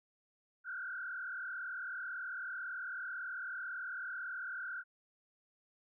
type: tone with frequency modulation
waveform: sine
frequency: 1480 Hz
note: F#6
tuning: in tune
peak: -39 dBFS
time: 0.64-4.84 s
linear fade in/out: 50 ms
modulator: 38.1 Hz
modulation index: 2.2
effects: none